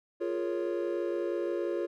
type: chord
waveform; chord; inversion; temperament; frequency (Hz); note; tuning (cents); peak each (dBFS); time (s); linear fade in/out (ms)
triangle; Bb minor seventh; second; equal; 349.2 / 415.3 / 466.2 / 554.4; F4 / Ab4 / Bb4 / Db5; 0 / 0 / 0 / 0; -30 / -35 / -36 / -34; 0.2-1.87; 20
effects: none